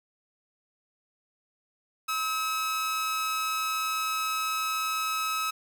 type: tone with amplitude modulation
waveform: sawtooth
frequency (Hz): 1287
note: E6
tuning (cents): -42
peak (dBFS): -22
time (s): 2.08-5.51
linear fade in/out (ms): 10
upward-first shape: sine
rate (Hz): 292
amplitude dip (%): 35
effects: 10-bit